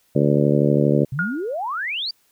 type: harmonic tone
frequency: 72.5 Hz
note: D2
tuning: 22 cents flat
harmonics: 2 / 3 / 4 / 5 / 6 / 7 / 8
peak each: -19 / -21 / -22 / -23 / -24 / -24 / -25 dBFS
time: 0.15-1.05 s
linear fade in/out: 10 ms
type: exponential sweep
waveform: sine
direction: up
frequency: 123.7 to 4845 Hz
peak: -23 dBFS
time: 1.12-2.11 s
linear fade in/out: 5 ms
type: tone with exponential decay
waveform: sine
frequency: 1429 Hz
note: F6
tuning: 39 cents sharp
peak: -17 dBFS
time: 1.19-1.55 s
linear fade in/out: 1 ms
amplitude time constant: 78 ms
effects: white hiss -62 dBFS RMS until 2.31 s